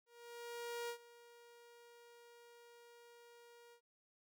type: tone with ADSR envelope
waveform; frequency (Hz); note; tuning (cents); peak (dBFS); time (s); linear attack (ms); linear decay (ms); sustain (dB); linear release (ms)
sawtooth; 473.6; A#4; +27; -37; 0.06-3.81; 830; 86; -19; 83
effects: none